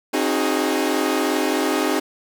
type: chord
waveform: sawtooth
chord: Ab dominant seventh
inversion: first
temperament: equal with one note detuned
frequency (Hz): 268.1 / 311.1 / 370 / 415.3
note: C4 / Eb4 / Gb4 / Ab4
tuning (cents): +42 / 0 / 0 / 0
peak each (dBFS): -20 / -19 / -22 / -21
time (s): 0.13-2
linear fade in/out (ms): 10
effects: none